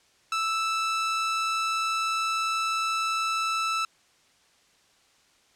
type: tone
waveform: sawtooth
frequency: 1318.5 Hz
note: E6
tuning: in tune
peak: -21 dBFS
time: 0.32-3.85 s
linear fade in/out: 2 ms
effects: white hiss -62 dBFS RMS until 5.55 s + low-pass 7000 Hz 12 dB/octave